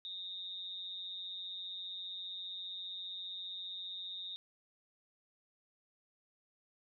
sine tone with amplitude modulation, 3700 Hz, A#7, 14 cents flat, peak -38 dBFS, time 0.05-4.36 s, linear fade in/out 0 ms, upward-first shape sine, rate 185 Hz, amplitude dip 70%, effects none

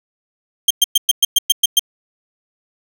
sawtooth tone bursts, 3181 Hz, G7, 25 cents sharp, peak -5 dBFS, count 9, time 0.68-1.794 s, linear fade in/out 5 ms, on 26 ms, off 110 ms, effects none

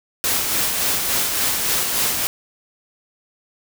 white noise with tremolo, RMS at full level -19 dBFS, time 0.24-2.27 s, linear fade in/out 0 ms, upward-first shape sine, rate 3.5 Hz, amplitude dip 35%, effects none

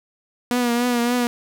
sawtooth tone with vibrato, 241.5 Hz, B3, 39 cents flat, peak -14 dBFS, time 0.51-1.27 s, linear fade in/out 0 ms, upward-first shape triangle, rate 3.5 Hz, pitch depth 49 cents each way, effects none

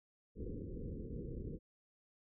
pink low-pass noise, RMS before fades -44 dBFS, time 0.35-1.59 s, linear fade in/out 50 ms, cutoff 500 Hz, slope 96 dB/octave, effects none

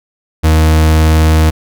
40% pulse tone, 78.8 Hz, D#2, 23 cents sharp, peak -5 dBFS, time 0.43-1.51 s, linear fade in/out 20 ms, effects none

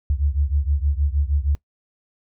sine beating tone pair, 69.3 / 75.7 Hz, C#2 / D#2, 0 / -47 cents, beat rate 6.4 Hz, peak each -20 / -22 dBFS, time 0.1-1.55 s, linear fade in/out 0 ms, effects noise-tail reverb RT60 0.1 s tail -21 dB re dry

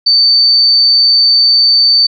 sine tone, 4561 Hz, C#8, 49 cents sharp, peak -5 dBFS, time 0.06-2.07 s, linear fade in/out 10 ms, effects none

